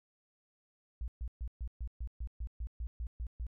sine tone bursts, 58.27 Hz, A#1, in tune, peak -35 dBFS, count 13, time 1.01-3.467 s, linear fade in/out 0 ms, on 69 ms, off 130 ms, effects none

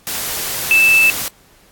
sine tone in noise, 2637 Hz, E7, in tune, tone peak -8 dBFS, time 0.71-1.1 s, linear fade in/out 0 ms, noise white, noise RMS -22 dBFS, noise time 0.07-1.28 s, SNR +11 dB, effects pink hiss -50 dBFS RMS until 1.71 s + AAC 64 kbps

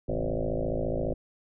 sine tone with frequency modulation, 260 Hz, C4, 11 cents flat, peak -26 dBFS, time 0.08-1.14 s, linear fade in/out 10 ms, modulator 54.6 Hz, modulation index 6.6, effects none

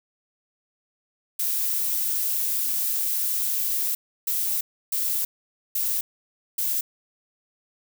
violet noise bursts at uneven times, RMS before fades -25 dBFS, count 5, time 1.39-3.95 / 4.27-4.61 / 4.92-5.25 / 5.75-6.01 / 6.58-6.81 s, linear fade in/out 5 ms, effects none

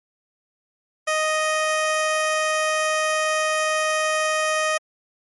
15% pulse tone, 622.3 Hz, D#5, in tune, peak -13 dBFS, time 1.07-4.78 s, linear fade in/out 10 ms, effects MP3 48 kbps

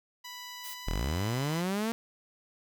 10% pulse tone with pitch glide, 987.8 to 1005.6 Hz, B5 to B5, 0 to +31 cents, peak -33 dBFS, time 0.24-1.62 s, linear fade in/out 10 ms, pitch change +31 cents, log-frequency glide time 0.61-1.48 s
blue noise, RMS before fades -43 dBFS, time 0.63-0.75 s, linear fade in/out 20 ms
sawtooth linear sweep, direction up, 32.32 to 233.1 Hz, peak -25 dBFS, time 0.87-1.92 s, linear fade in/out 0 ms
effects none

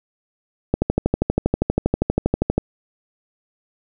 click train, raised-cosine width 2 ms, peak -3 dBFS, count 24, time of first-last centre 0.74-2.58 s, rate 12.5 Hz, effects none

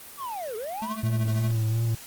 triangle linear two-way sweep, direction down then up, 1174.7 to 411.4 to 1174.7 Hz, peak -29 dBFS, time 0.17-0.98 s, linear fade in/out 50 ms, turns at 0.56 s
square tone with tremolo, 218.5 Hz, A3, 12 cents flat, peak -29 dBFS, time 0.82-1.51 s, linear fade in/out 0 ms, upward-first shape triangle, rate 13 Hz, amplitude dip 85%
triangle tone with vibrato, 112.6 Hz, A2, 40 cents sharp, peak -20 dBFS, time 1.03-1.95 s, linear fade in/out 5 ms, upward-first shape sine, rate 2.8 Hz, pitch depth 43 cents each way
effects white hiss -44 dBFS RMS until 2.06 s + Opus 32 kbps

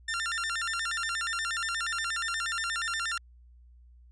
sawtooth tone with vibrato, 1575 Hz, G6, 8 cents sharp, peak -26 dBFS, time 0.08-3.18 s, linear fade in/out 5 ms, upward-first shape square, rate 8.4 Hz, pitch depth 230 cents each way, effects added 60 Hz sine -52 dBFS peak until 4.11 s + resampled to 22050 Hz

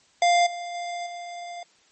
square tone with level steps, 698.5 Hz, F5, in tune, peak -17 / -32 / -30 / -35 dBFS, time 0.22-1.63 s, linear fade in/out 2 ms, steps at 0.46 / 0.74 / 1.06 s, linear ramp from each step 10 ms, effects white hiss -60 dBFS RMS until 1.91 s + MP3 32 kbps

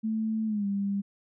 sine tone with pitch glide, 220 to 199.42 Hz, A3 to G3, 0 to +30 cents, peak -26 dBFS, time 0.03-1.02 s, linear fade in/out 20 ms, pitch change -170 cents, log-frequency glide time 0.46-0.66 s, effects none

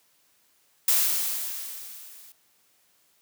blue noise with level ramp, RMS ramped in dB -20 to -50 dBFS, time 0.88-2.32 s, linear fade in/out 2 ms, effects white hiss -65 dBFS RMS until 3.21 s + high-pass 100 Hz 12 dB/octave

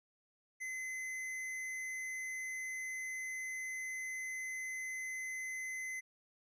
square tone, 2044 Hz, C7, 41 cents flat, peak -40 dBFS, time 0.6-6.01 s, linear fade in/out 20 ms, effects low-pass 11000 Hz 12 dB/octave

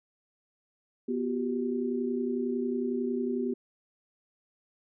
sine tone cluster, 245.3 / 359.4 / 390.4 Hz, B3 / F4 / G4, -12 / +50 / -7 cents, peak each -30 / -36 / -32 dBFS, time 1.08-3.54 s, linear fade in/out 10 ms, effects none

